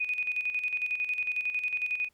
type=tone with tremolo; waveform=sine; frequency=2484 Hz; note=D#7; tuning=3 cents flat; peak=-26 dBFS; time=0-2.09 s; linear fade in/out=10 ms; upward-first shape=square; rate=11 Hz; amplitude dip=60%; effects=pink hiss -71 dBFS RMS until 2.13 s

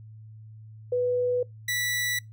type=tone pair in turn; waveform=sine / sawtooth; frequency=493.9 / 1961.4 Hz; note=B4 / B6; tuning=0 / -12 cents; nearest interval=2 octaves; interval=2388 cents; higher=second; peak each=-22 / -22 dBFS; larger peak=neither; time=0.92-1.43 / 1.68-2.19 s; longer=neither; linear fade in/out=5 ms; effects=noise-tail reverb RT60 0.2 s tail -25 dB re dry + added 109 Hz sine -43 dBFS peak until 2.32 s

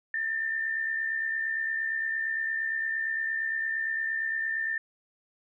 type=tone with amplitude modulation; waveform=sine; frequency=1795 Hz; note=A6; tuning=34 cents sharp; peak=-25 dBFS; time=0.14-4.78 s; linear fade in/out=2 ms; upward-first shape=sine; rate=68.7 Hz; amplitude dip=50%; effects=none

